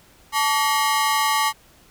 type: ring-modulated tone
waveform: sawtooth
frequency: 1010 Hz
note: B5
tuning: 39 cents sharp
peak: -11 dBFS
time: 0.32-1.53 s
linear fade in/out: 50 ms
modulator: 134 Hz
effects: pink hiss -53 dBFS RMS until 1.9 s